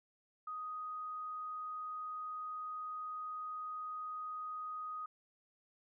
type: tone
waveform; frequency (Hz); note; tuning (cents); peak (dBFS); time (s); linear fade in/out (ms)
sine; 1248; D#6; +5; -40; 0.47-5.06; 5
effects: none